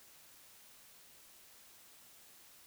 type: silence
effects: white hiss -60 dBFS RMS until 2.66 s